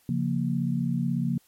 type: chord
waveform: sine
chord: Bb minor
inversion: first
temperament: equal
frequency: 138.59 / 174.61 / 233.1 Hz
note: Db3 / F3 / Bb3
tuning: 0 / 0 / 0 cents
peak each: -28 dBFS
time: 0.09-1.38 s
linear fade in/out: 2 ms
effects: white hiss -63 dBFS RMS until 1.47 s + MP3 64 kbps